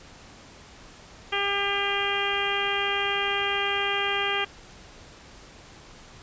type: harmonic tone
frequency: 400.4 Hz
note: G4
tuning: 37 cents sharp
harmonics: 1 / 2 / 3 / 4 / 5 / 6 / 7 / 8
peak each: -32 / -32 / -32 / -32 / -32 / -32 / -32 / -32 dBFS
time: 1.32-4.45 s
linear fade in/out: 10 ms
effects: pink hiss -48 dBFS RMS until 6.22 s + resampled to 16000 Hz